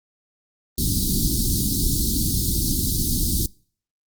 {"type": "band-stop noise", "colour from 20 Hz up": "pink", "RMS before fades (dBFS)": -21, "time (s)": [0.78, 3.46], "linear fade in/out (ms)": 2, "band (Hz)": [330, 4000], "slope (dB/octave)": 48, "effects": ["noise-tail reverb RT60 0.5 s tail -26 dB re dry", "Opus 32 kbps"]}